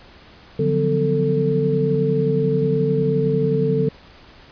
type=tone cluster; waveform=sine; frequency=145.9 / 173.9 / 185.1 / 250.7 / 443.9 Hz; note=D3 / F3 / F#3 / B3 / A4; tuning=-11 / -7 / +1 / +26 / +15 cents; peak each=-21 / -26 / -26 / -26 / -19 dBFS; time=0.59-3.89 s; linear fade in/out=5 ms; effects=pink hiss -46 dBFS RMS until 4.51 s + resampled to 11025 Hz